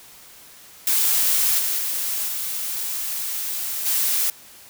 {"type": "noise with level steps", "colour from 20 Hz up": "blue", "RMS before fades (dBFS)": [-19, -23, -25, -27, -21], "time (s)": [0.87, 4.3], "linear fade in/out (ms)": 2, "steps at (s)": [1.58, 1.78, 2.27, 3.85], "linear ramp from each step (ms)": 20, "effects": ["white hiss -46 dBFS RMS until 4.69 s"]}